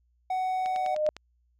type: tone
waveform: triangle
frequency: 746 Hz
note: F#5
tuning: 14 cents sharp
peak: -24 dBFS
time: 0.3-0.95 s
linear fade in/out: 5 ms
type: tone with exponential growth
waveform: sine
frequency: 610 Hz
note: D#5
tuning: 34 cents flat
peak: -20 dBFS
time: 0.44-1.09 s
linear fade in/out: 0 ms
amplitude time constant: 140 ms
type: click train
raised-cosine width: 0.2 ms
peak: -23 dBFS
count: 6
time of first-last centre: 0.66-1.166 s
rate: 9.88 Hz
effects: added 60 Hz sine -65 dBFS peak until 1.59 s